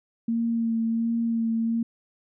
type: tone with vibrato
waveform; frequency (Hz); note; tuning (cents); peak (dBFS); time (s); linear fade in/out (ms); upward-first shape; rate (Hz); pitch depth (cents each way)
sine; 229; A#3; -31; -22; 0.28-1.83; 5; sine; 1.4; 19
effects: none